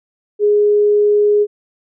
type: tone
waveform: sine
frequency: 415.3 Hz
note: G#4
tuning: in tune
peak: -9 dBFS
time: 0.39-1.47 s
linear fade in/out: 50 ms
effects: none